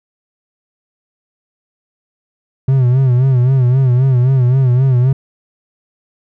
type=tone with vibrato; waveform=triangle; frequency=128.4 Hz; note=C3; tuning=32 cents flat; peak=-6 dBFS; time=2.68-5.13 s; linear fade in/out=5 ms; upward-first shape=sine; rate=3.8 Hz; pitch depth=93 cents each way; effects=none